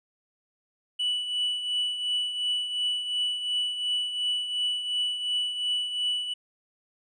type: tone with tremolo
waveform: triangle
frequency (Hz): 2960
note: F#7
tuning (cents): 0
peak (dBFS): -21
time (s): 0.99-6.34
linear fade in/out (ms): 10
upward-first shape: triangle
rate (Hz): 2.8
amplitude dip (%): 65
effects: tanh soft clip ceiling -17 dBFS + resampled to 22050 Hz